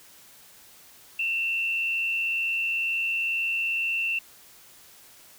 sine tone with frequency modulation, 2700 Hz, E7, 41 cents sharp, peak -24 dBFS, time 1.19-4.19 s, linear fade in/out 5 ms, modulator 82.1 Hz, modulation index 0.67, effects white hiss -52 dBFS RMS until 5.38 s

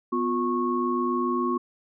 sine tone cluster, 247.9 / 354.8 / 1098 Hz, B3 / F4 / C#6, +7 / +27 / -17 cents, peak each -27 dBFS, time 0.12-1.58 s, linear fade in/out 10 ms, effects none

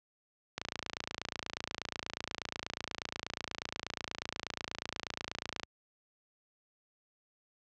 click train, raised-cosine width 0.2 ms, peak -17 dBFS, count 144, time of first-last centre 0.58-5.633 s, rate 28.3 Hz, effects high-pass 60 Hz 12 dB/octave + low-pass 7000 Hz 12 dB/octave

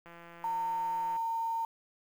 click train, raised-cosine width 0.5 ms, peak -36 dBFS, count 189, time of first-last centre 0.06-1.166 s, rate 170 Hz
sine tone, 912 Hz, A#5, 38 cents flat, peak -30 dBFS, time 0.44-1.65 s, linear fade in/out 2 ms
effects 9-bit

